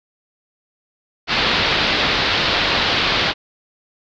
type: low-pass noise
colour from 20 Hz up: white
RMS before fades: -18 dBFS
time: 1.27-3.34 s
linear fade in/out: 50 ms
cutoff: 4500 Hz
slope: 48 dB/octave
effects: none